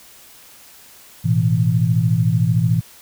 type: chord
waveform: sine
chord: A suspended second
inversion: none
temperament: equal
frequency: 110 / 123.47 / 164.81 Hz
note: A2 / B2 / E3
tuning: 0 / 0 / 0 cents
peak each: -18 dBFS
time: 1.24-2.81 s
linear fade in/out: 20 ms
effects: white hiss -45 dBFS RMS until 3.01 s